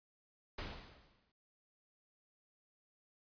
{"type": "noise with exponential decay", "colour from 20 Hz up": "pink", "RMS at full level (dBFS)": -41, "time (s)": [0.58, 1.32], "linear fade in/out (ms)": 5, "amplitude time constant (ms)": 160, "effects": ["noise-tail reverb RT60 0.1 s tail -24 dB re dry", "resampled to 11025 Hz"]}